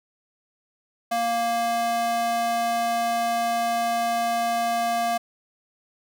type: tone with high-pass filter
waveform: square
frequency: 233.1 Hz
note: A#3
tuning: in tune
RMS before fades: -24 dBFS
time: 1.11-5.18 s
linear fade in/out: 10 ms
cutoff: 560 Hz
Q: 5.5
effects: none